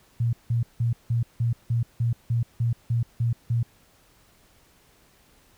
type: tone bursts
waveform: sine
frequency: 117.3 Hz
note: A#2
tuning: 11 cents sharp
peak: -20 dBFS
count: 12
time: 0.2-3.63 s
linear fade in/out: 5 ms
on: 130 ms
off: 170 ms
effects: pink hiss -59 dBFS RMS until 5.57 s